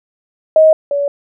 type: tone pair in turn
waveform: sine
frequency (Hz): 630 / 569.1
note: D#5 / C#5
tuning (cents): +21 / +45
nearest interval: major second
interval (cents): 176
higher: first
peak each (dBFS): -4 / -13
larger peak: first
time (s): 0.56-0.73 / 0.91-1.08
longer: neither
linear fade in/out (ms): 2
effects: none